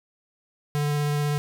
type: tone with vibrato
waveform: square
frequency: 146.83 Hz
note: D3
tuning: in tune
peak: -23 dBFS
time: 0.75-1.38 s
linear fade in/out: 0 ms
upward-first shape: sine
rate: 16 Hz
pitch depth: 9 cents each way
effects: none